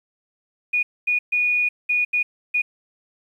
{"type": "tone bursts at uneven times", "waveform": "sine", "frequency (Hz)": 2457, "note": "D#7", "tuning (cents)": -22, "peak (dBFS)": -17, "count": 6, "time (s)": [[0.73, 0.83], [1.07, 1.19], [1.32, 1.69], [1.89, 2.05], [2.13, 2.23], [2.54, 2.62]], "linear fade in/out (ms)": 10, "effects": ["9-bit"]}